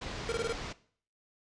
pink low-pass noise, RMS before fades -40 dBFS, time 0.01-0.73 s, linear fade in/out 10 ms, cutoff 5900 Hz, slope 24 dB/octave
square tone bursts, 461.4 Hz, A#4, 18 cents flat, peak -30 dBFS, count 5, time 0.29-0.524 s, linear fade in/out 0 ms, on 30 ms, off 21 ms
effects noise-tail reverb RT60 0.5 s tail -18 dB re dry + resampled to 22050 Hz

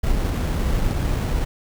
brown noise with sample-and-hold, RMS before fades -21 dBFS, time 0.03-1.45 s, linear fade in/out 10 ms, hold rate 4900 Hz, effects none

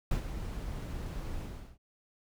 brown noise with ADSR envelope, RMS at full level -28 dBFS, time 0.11-1.78 s, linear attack 3 ms, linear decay 97 ms, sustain -10 dB, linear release 380 ms, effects none

